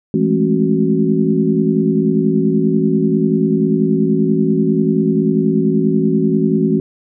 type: tone cluster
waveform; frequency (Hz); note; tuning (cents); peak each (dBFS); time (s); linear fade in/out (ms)
sine; 165.9 / 207.8 / 218.1 / 272.2 / 371.6; E3 / G#3 / A3 / C#4 / F#4; +11 / +1 / -15 / -31 / +7; -18; 0.14-6.8; 2
effects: none